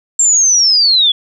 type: linear sweep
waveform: sine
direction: down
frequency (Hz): 7459 to 3336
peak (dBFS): -7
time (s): 0.19-1.12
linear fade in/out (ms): 5
effects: none